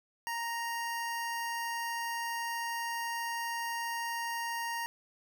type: tone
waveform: 25% pulse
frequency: 932.3 Hz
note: A#5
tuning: in tune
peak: -30 dBFS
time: 0.27-4.86 s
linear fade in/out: 0 ms
effects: none